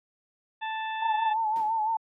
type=harmonic tone; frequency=880 Hz; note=A5; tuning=in tune; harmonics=1 / 2 / 3 / 4; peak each=-31 / -37 / -41 / -43 dBFS; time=0.61-1.34 s; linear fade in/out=20 ms
type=tone with vibrato; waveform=sine; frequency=880 Hz; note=A5; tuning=in tune; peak=-24 dBFS; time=1.02-1.97 s; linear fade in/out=5 ms; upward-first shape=sine; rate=5.9 Hz; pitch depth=62 cents each way
type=noise with exponential decay; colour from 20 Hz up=brown; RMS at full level=-35 dBFS; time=1.56-1.89 s; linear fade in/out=0 ms; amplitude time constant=70 ms
effects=high-pass 300 Hz 12 dB/octave